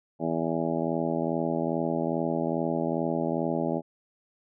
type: harmonic tone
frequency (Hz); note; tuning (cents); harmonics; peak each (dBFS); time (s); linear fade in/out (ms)
82.41; E2; 0; 2 / 3 / 4 / 5 / 6 / 7 / 8 / 9 / 10; -33 / -31 / -32 / -34 / -41 / -33 / -34 / -44 / -37; 0.19-3.82; 50
effects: none